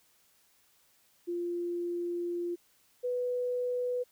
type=tone pair in turn; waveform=sine; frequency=347.6 / 494.4 Hz; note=F4 / B4; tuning=-8 / +2 cents; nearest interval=tritone; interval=610 cents; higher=second; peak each=-31 / -29 dBFS; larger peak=second; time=1.27-2.56 / 3.03-4.04 s; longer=first; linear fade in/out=20 ms; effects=white hiss -67 dBFS RMS until 4.11 s